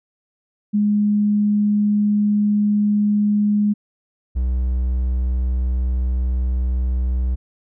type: tone pair in turn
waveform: sine / triangle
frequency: 207.7 / 62.7 Hz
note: G#3 / B1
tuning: 0 / +27 cents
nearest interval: octave + major sixth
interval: 2073 cents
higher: first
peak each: -14 / -15 dBFS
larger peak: first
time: 0.73-3.74 / 4.35-7.36 s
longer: neither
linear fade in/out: 20 ms
effects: none